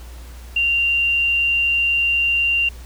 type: tone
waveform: sine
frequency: 2774 Hz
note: F7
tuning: 12 cents flat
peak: -15 dBFS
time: 0.56-2.69 s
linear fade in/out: 5 ms
effects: added 60 Hz sine -34 dBFS peak until 2.85 s + pink hiss -45 dBFS RMS until 2.85 s